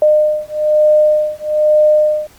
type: beating tone pair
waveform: sine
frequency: 607 / 608.1 Hz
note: D#5 / D#5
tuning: -43 / -40 cents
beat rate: 1.1 Hz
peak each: -12 dBFS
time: 0.02-2.27 s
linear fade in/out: 2 ms
effects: pink hiss -45 dBFS RMS until 2.38 s + Opus 24 kbps